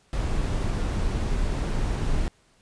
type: noise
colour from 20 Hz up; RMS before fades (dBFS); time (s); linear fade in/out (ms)
brown; -25; 0.13-2.28; 0
effects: pink hiss -62 dBFS RMS until 2.61 s + resampled to 22050 Hz